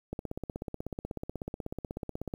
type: click train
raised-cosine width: 2 ms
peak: -22 dBFS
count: 37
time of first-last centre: 0.13-2.339 s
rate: 16.3 Hz
effects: 9-bit